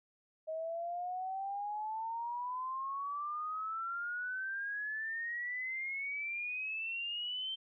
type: exponential sweep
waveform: sine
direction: up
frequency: 629 to 3136 Hz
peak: -36 dBFS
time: 0.47-7.56 s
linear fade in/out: 20 ms
effects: none